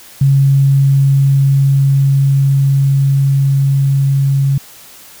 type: tone with level ramp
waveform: sine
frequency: 137.6 Hz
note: C#3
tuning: 12 cents flat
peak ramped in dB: -6 to -9 dBFS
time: 0.21-4.58 s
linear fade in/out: 5 ms
effects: white hiss -38 dBFS RMS until 5.2 s